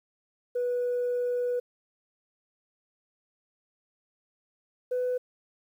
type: tone pair in turn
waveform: sine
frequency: 490.1 / 499.5 Hz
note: B4 / B4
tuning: -13 / +20 cents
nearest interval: unison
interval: 33 cents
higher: second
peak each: -24 dBFS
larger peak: neither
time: 0.55-1.6 / 4.91-5.18 s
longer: first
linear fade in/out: 10 ms
effects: tanh soft clip ceiling -23 dBFS + 10-bit